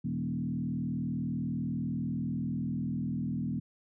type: tone with frequency modulation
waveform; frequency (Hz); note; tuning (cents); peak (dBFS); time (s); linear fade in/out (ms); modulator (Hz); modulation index
sine; 196; G3; 0; -30; 0.04-3.6; 10; 40.1; 1.7
effects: none

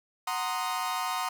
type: chord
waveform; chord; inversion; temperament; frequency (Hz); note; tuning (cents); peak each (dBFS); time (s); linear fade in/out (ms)
40% pulse; C half-diminished seventh; second; equal; 740 / 932.3 / 1046.5 / 1244.5; Gb5 / Bb5 / C6 / Eb6; 0 / 0 / 0 / 0; -34; 0.27-1.29; 5
effects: none

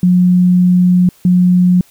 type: tone pair in turn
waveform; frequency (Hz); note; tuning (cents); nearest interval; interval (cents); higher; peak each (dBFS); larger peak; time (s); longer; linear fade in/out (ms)
sine; 180 / 180; F#3 / F#3; -47 / -47; unison; 0; neither; -6; neither; 0.03-1.09 / 1.25-1.81; first; 2
effects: white hiss -48 dBFS RMS until 1.9 s

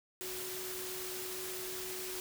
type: tone in noise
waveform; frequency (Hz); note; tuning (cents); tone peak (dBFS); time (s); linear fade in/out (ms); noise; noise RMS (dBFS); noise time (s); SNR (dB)
sine; 370; F#4; 0; -44; 0.21-2.2; 0; white; -42; 0.21-2.2; -5
effects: none

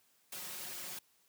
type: noise with comb filter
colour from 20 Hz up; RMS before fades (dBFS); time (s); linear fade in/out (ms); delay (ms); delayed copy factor
white; -44; 0.32-0.99; 5; 5.5; +0.75
effects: white hiss -71 dBFS RMS until 1.28 s + high-pass 80 Hz 12 dB/octave

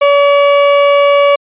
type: tone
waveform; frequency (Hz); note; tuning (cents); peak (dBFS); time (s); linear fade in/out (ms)
35% pulse; 569; C#5; +45; -4; 0.01-1.36; 10
effects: resampled to 8000 Hz

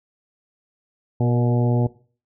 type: harmonic tone with a mistuned harmonic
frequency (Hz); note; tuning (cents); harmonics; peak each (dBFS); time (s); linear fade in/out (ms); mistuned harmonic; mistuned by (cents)
121.2; B2; -32; 1 / 2 / 3 / 4 / 5 / 6 / 7; -18 / -24 / -28 / -30 / -32 / -34 / -35; 1.2-1.87; 5; 4; -28
effects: noise-tail reverb RT60 0.4 s tail -18 dB re dry

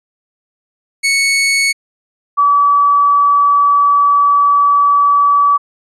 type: tone pair in turn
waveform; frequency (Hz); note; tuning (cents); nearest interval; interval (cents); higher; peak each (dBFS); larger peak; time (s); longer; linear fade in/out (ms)
sawtooth / sine; 2214 / 1146.7; C#7 / D6; -3 / -42; major seventh; 1139; first; -7; neither; 1.03-1.73 / 2.37-5.58; second; 20
effects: resampled to 24000 Hz

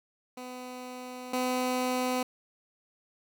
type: tone pair in turn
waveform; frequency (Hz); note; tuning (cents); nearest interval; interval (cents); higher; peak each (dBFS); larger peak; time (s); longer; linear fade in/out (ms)
15% pulse; 251.5 / 253; B3 / B3; +32 / +42; unison; 10; second; -33 / -21; second; 0.37-1.33 / 1.33-2.23; first; 5
effects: none

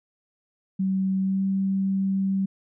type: tone with pitch glide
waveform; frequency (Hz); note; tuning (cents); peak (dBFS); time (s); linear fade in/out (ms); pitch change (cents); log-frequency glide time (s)
sine; 190.8 to 193.35; G3 to G3; -47 to -24; -21; 0.79-2.46; 10; +23; 1.21-1.41
effects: none

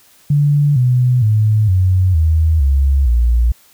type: tone with pitch steps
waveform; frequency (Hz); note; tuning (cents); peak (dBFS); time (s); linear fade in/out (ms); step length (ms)
sine; 145.3 / 125.04 / 107.6 / 92.6 / 79.68 / 68.57 / 59.01; D3 / B2 / A2 / F#2 / D#2 / C#2 / A#1; -18 / +22 / -38 / +2 / +42 / -18 / +22; -9; 0.3-3.52; 5; 460
effects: white hiss -49 dBFS RMS until 3.73 s

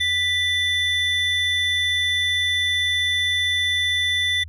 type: tone pair together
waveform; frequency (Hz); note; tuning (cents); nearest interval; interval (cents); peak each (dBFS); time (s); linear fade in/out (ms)
triangle; 1975.5 / 3520; B6 / A7; 0 / 0; minor seventh; 1000; -20; 0-4.44; 10
effects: added 81 Hz sine -35 dBFS peak until 4.48 s + resampled to 32000 Hz

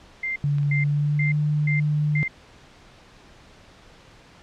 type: tone bursts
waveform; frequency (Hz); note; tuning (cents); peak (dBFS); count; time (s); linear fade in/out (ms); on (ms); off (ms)
sine; 2093; C7; 0; -24; 5; 0.23-2.28; 5; 130; 350
type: tone with pitch glide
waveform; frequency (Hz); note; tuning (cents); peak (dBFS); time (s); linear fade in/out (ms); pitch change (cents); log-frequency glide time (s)
sine; 144.1 to 149.53; D3 to D3; -33 to +32; -19; 0.44-2.23; 0; +65; 0.75-1.34
type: clicks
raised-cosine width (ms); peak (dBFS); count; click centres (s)
0.3; -26 / -32; 2; 0.584 / 0.631
effects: pink hiss -50 dBFS RMS until 4.42 s + low-pass 5000 Hz 12 dB/octave

